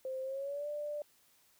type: tone with pitch glide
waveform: sine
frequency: 523.3 to 590.8 Hz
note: C5 to D5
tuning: 0 to +10 cents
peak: -36 dBFS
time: 0.05-1.02 s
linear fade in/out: 2 ms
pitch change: +210 cents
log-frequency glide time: 0.22-0.68 s
effects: white hiss -68 dBFS RMS until 1.59 s